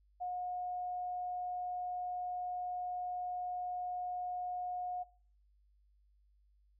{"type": "tone", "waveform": "sine", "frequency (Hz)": 722, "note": "F#5", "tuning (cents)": -43, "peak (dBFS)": -36, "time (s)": [0.2, 5.04], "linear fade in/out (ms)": 20, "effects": ["noise-tail reverb RT60 0.5 s tail -21 dB re dry", "added 50 Hz sine -66 dBFS peak until 6.79 s"]}